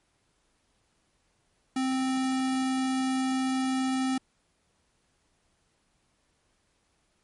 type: tone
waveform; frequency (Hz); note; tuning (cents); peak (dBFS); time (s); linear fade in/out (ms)
square; 261.6; C4; 0; -26; 1.76-4.18; 5
effects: pink hiss -71 dBFS RMS until 7.23 s + MP3 48 kbps